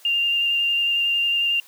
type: tone with vibrato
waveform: sine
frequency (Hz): 2794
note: F7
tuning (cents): 0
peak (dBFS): -18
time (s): 0.05-1.6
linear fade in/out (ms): 2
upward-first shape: square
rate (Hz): 11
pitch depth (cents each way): 10
effects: white hiss -50 dBFS RMS until 1.67 s + high-pass 400 Hz 12 dB/octave